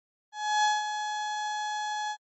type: tone with ADSR envelope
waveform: 35% pulse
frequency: 845 Hz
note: G#5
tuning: 30 cents sharp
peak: -19 dBFS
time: 0.32-2.17 s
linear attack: 320 ms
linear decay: 190 ms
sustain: -9 dB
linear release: 61 ms
effects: MP3 32 kbps